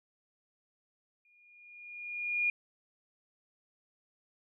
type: tone with exponential growth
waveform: sine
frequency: 2430 Hz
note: D#7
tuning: 42 cents flat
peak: -25 dBFS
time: 1.25-2.5 s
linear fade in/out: 2 ms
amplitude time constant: 270 ms
effects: none